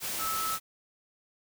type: tone in noise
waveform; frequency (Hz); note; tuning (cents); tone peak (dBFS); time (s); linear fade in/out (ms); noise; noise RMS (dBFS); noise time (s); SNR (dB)
sine; 1305; E6; -18; -31; 0.18-0.59; 50; white; -34; 0-0.6; 0
effects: none